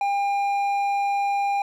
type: tone with hard clipping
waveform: sine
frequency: 802 Hz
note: G5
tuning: 39 cents sharp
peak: -22 dBFS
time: 0.01-1.62 s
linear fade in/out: 2 ms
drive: 6 dB
effects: none